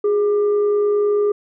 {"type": "tone with frequency modulation", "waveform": "sine", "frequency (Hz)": 413.8, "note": "G#4", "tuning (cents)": -6, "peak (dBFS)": -14, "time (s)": [0.04, 1.32], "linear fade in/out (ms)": 5, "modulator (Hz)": 778, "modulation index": 0.25, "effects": []}